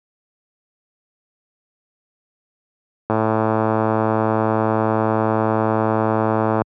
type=click train; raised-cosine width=1 ms; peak=-4 dBFS; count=388; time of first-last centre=3.1-6.618 s; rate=110 Hz; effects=high-pass 80 Hz 12 dB/octave